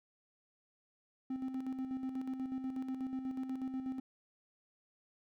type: tone with tremolo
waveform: triangle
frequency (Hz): 261.6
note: C4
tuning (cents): 0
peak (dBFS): -33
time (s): 1.3-4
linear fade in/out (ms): 5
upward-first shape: square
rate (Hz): 8.2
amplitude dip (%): 50
effects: none